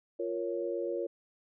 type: chord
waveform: sine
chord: Bb minor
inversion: second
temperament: equal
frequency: 349.2 / 466.2 / 554.4 Hz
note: F4 / Bb4 / Db5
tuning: 0 / 0 / 0 cents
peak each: -35 / -36 / -36 dBFS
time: 0.19-1.07 s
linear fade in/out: 10 ms
effects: none